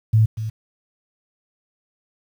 sine tone with echo, 110 Hz, A2, in tune, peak -11 dBFS, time 0.13-0.26 s, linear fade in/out 10 ms, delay 240 ms, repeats 1, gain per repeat -12 dB, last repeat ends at 0.5 s, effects 8-bit

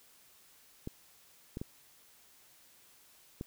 clicks, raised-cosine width 3 ms, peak -25 dBFS, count 4, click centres 0.874 / 1.571 / 1.615 / 3.411 s, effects white hiss -62 dBFS RMS until 3.46 s

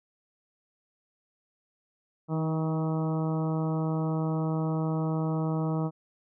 harmonic tone with a mistuned harmonic, 159.2 Hz, D#3, 40 cents sharp, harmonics 1 / 2 / 3 / 4 / 5 / 6 / 7 / 8, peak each -27 / -33 / -37 / -39 / -41 / -43 / -44 / -45 dBFS, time 2.28-5.91 s, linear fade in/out 50 ms, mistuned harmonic 2, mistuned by -17 cents, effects none

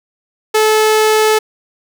sawtooth tone, 433.1 Hz, A4, 27 cents flat, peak -5 dBFS, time 0.54-1.39 s, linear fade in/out 10 ms, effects none

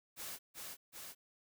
white noise with echo, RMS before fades -45 dBFS, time 0.16-0.39 s, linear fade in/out 50 ms, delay 380 ms, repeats 2, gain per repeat -2 dB, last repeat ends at 1.15 s, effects none

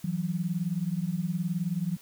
sine beating tone pair, 164.8 / 183.8 Hz, E3 / F#3, 0 / -11 cents, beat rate 19 Hz, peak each -30 dBFS, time 0.04-1.97 s, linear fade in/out 5 ms, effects white hiss -54 dBFS RMS until 2.01 s

